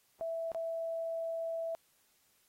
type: tone with dropouts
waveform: sine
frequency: 659.3 Hz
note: E5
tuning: in tune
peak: -34 dBFS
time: 0.21-1.75 s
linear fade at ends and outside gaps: 0 ms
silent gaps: 0.518-0.547 s
effects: white hiss -71 dBFS RMS until 2.48 s + AAC 48 kbps